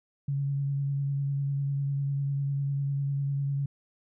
sine tone with vibrato, 139.7 Hz, C#3, 14 cents sharp, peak -26 dBFS, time 0.28-3.66 s, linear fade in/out 5 ms, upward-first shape triangle, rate 10 Hz, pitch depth 22 cents each way, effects none

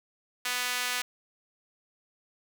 sawtooth tone with high-pass filter, 247.8 Hz, B3, 6 cents sharp, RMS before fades -31 dBFS, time 0.45-1.02 s, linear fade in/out 5 ms, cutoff 1800 Hz, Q 0.88, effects none

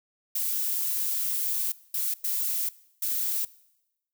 violet noise bursts at uneven times, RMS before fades -28 dBFS, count 4, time 0.35-1.72 / 1.94-2.14 / 2.24-2.69 / 3.02-3.45 s, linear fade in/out 5 ms, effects noise-tail reverb RT60 0.9 s tail -21 dB re dry

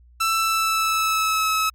sawtooth tone with pitch glide, 1330 to 1291.4 Hz, E6 to E6, +15 to -36 cents, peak -15 dBFS, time 0.2-1.7 s, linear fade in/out 10 ms, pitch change -51 cents, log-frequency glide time 0.34-1.49 s, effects added 60 Hz sine -48 dBFS peak until 1.74 s + MP3 64 kbps

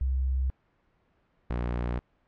sine / sawtooth tone pair in turn, 65.41 / 59.98 Hz, C2 / B1, 0 / -50 cents, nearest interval major second, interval 150 cents, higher first, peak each -24 dBFS, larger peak neither, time 0.01-0.5 / 1.5-1.99 s, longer neither, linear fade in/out 0 ms, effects pink hiss -69 dBFS RMS until 2.27 s + low-pass 2000 Hz 12 dB/octave

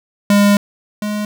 square tone pair in turn, 203.4 / 209.4 Hz, G#3 / G#3, -36 / +15 cents, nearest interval minor second, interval 51 cents, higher second, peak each -9 / -19 dBFS, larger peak first, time 0.3-0.57 / 1.02-1.25 s, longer first, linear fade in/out 2 ms, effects none

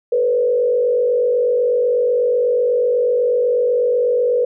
sine tone with frequency modulation, 490 Hz, B4, 14 cents flat, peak -13 dBFS, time 0.12-4.45 s, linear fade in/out 5 ms, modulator 48.1 Hz, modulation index 0.74, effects none

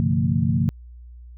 sine tone cluster, 97.6 / 128.1 / 144.2 / 172.1 / 225.1 Hz, G2 / C3 / D3 / F3 / A3, -7 / -36 / -31 / -25 / +40 cents, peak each -24 dBFS, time 0-0.69 s, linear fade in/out 0 ms, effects added 60 Hz sine -39 dBFS peak until 1.37 s

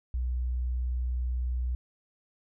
sine tone, 61.8 Hz, B1, 2 cents sharp, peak -27 dBFS, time 0.14-1.75 s, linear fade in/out 0 ms, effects none

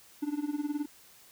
triangle tone with tremolo, 293.7 Hz, D4, in tune, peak -25 dBFS, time 0.22-0.86 s, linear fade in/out 10 ms, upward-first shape sine, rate 19 Hz, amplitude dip 85%, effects white hiss -57 dBFS RMS until 1.31 s

